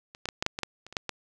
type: clicks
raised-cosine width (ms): 0.2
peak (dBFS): -27 / -16 / -13 / -10 / -7 / -16 / -12 / -27 / -27 / -10 / -14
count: 11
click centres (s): 0.149 / 0.256 / 0.288 / 0.425 / 0.464 / 0.589 / 0.633 / 0.866 / 0.926 / 0.968 / 1.093
effects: none